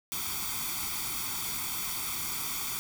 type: noise with comb filter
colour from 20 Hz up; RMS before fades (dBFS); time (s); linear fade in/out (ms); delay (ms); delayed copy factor
white; -34; 0.12-2.79; 0; 0.87; +0.8
effects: none